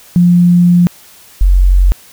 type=tone pair in turn; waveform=sine; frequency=175.6 / 45.84 Hz; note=F3 / F#1; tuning=+10 / -15 cents; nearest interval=octave + major seventh; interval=2325 cents; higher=first; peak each=-4 dBFS; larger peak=neither; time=0.16-0.87 / 1.41-1.92 s; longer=first; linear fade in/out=0 ms; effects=white hiss -40 dBFS RMS until 2.12 s